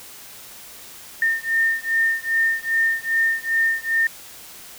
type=beating tone pair; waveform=sine; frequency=1815 / 1817.5 Hz; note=A#6 / A#6; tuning=-47 / -44 cents; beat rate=2.5 Hz; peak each=-21 dBFS; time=1.22-4.07 s; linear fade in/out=2 ms; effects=white hiss -41 dBFS RMS until 4.78 s